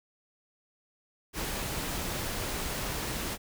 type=noise; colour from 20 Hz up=pink; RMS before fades=-34 dBFS; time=1.33-3.38 s; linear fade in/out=50 ms; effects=none